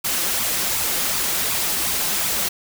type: noise with flanger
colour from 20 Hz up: white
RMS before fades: -22 dBFS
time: 0.04-2.49 s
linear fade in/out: 10 ms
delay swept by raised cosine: 0.82 to 6.02 ms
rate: 2.7 Hz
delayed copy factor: +0.55
effects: none